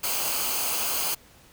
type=noise with comb filter; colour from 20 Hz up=white; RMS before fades=-27 dBFS; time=0.03-1.15 s; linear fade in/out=10 ms; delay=0.54 ms; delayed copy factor=-0.6; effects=pink hiss -54 dBFS RMS until 1.52 s